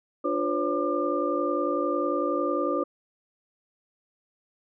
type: tone cluster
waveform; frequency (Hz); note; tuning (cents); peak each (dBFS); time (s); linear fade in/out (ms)
sine; 294 / 352 / 510 / 561 / 1197; D4 / F4 / C5 / C#5 / D6; +2 / +14 / -44 / +21 / +33; -30; 0.24-2.84; 10
effects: none